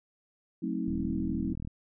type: chord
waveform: sine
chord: F# diminished seventh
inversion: none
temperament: just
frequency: 185 / 222 / 266.4 / 319.7 Hz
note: F#3 / A3 / C4 / Eb4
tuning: 0 / +16 / +31 / +47 cents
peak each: -35 dBFS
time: 0.62-1.54 s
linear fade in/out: 10 ms
type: click train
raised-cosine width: 5 ms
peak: -26 dBFS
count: 33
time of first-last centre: 0.88-1.674 s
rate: 40.3 Hz
effects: none